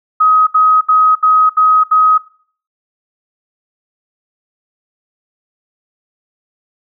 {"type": "tone bursts", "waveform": "sine", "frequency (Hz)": 1263, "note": "D#6", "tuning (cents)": 26, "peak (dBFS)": -6, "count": 6, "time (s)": [0.2, 2.18], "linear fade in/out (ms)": 10, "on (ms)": 270, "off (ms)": 72, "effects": ["noise-tail reverb RT60 0.5 s tail -19 dB re dry"]}